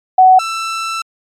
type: tone pair in turn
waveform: sine / sawtooth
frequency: 747 / 1331 Hz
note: F#5 / E6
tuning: +16 / +16 cents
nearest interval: minor seventh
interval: 1000 cents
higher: second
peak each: -3 / -14 dBFS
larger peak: first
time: 0.18-0.39 / 0.39-1.02 s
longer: second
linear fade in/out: 5 ms
effects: low-pass 8000 Hz 12 dB/octave + MP3 96 kbps